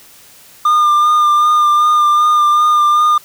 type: tone with vibrato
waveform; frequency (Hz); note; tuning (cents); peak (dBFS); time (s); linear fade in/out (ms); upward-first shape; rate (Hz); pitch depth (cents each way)
triangle; 1205; D6; +44; -6; 0.65-3.18; 5; sine; 2.6; 21
effects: white hiss -42 dBFS RMS until 3.24 s